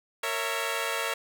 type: chord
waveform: 10% pulse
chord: A# diminished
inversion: none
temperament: equal with one note detuned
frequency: 459.2 / 554.4 / 659.3 Hz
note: A#4 / C#5 / E5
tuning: -26 / 0 / 0 cents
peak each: -24 / -24 / -25 dBFS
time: 0.23-1.14 s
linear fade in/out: 5 ms
effects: none